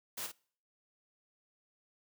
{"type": "noise with echo", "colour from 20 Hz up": "white", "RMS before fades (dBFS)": -40, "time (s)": [0.17, 0.27], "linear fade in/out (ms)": 10, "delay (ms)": 50, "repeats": 1, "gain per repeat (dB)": -7, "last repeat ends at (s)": 0.32, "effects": ["noise-tail reverb RT60 0.5 s tail -24 dB re dry", "high-pass 100 Hz 12 dB/octave"]}